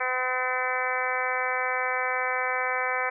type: harmonic tone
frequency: 254.6 Hz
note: C4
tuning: 47 cents flat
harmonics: 2 / 3 / 4 / 5 / 6 / 7 / 8 / 9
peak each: -33 / -33 / -33 / -33 / -33 / -33 / -33 / -33 dBFS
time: 0-3.1 s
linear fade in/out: 10 ms
effects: none